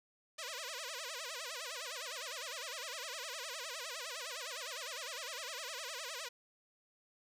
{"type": "tone with vibrato", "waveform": "5% pulse", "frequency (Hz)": 562, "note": "C#5", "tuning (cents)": 24, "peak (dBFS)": -30, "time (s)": [0.38, 6.29], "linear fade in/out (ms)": 10, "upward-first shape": "sine", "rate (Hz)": 9.8, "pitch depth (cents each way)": 280, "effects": ["resampled to 32000 Hz"]}